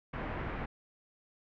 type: low-pass noise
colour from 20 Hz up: pink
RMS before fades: -38 dBFS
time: 0.13-0.66 s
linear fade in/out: 10 ms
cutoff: 2200 Hz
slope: 24 dB/octave
effects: none